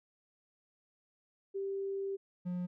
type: tone pair in turn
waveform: sine / triangle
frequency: 392 / 178.7 Hz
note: G4 / F3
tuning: 0 / +40 cents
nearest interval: octave + major second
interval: 1360 cents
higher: first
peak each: -34 / -32 dBFS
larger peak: second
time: 1.54-2.17 / 2.45-2.67 s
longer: first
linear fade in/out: 20 ms
effects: none